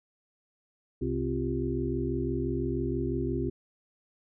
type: harmonic tone with a mistuned harmonic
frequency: 65.41 Hz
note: C2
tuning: in tune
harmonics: 1 / 2 / 4 / 5 / 6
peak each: -35 / -34 / -33 / -33 / -35 dBFS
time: 1.01-3.5 s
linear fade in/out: 10 ms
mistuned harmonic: 5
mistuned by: +100 cents
effects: none